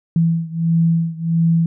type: beating tone pair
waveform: sine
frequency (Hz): 165.2 / 166.7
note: E3 / E3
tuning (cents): +4 / +20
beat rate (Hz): 1.5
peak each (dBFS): -16 / -18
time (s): 0.16-1.66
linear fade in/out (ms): 2
effects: none